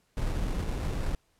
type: noise with sample-and-hold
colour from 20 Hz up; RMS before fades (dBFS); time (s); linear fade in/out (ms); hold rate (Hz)
brown; -30; 0.17-1.15; 2; 3150
effects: pink hiss -70 dBFS RMS until 1.39 s + low-pass 12000 Hz 12 dB/octave